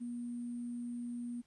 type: tone with sample-and-hold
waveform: sine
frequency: 240 Hz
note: B3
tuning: 49 cents flat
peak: -38 dBFS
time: 0-1.42 s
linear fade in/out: 20 ms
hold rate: 8820 Hz
effects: pink hiss -73 dBFS RMS until 1.46 s + resampled to 24000 Hz